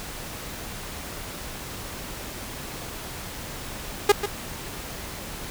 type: tone with echo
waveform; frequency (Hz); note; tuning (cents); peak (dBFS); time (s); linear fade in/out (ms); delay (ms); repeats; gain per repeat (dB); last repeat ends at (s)
sawtooth; 410; G#4; -22; -8; 4.09-4.12; 5; 140; 1; -11; 4.26
effects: pink hiss -36 dBFS RMS until 5.5 s